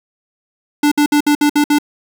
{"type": "tone bursts", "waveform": "square", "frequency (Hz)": 293.7, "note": "D4", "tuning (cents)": 0, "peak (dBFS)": -10, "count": 7, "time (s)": [0.83, 1.786], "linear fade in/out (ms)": 5, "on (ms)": 86, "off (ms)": 59, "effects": ["8-bit"]}